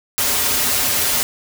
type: noise with comb filter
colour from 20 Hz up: white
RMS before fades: -18 dBFS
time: 0.18-1.23 s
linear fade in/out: 0 ms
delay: 6 ms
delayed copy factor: -0.85
effects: none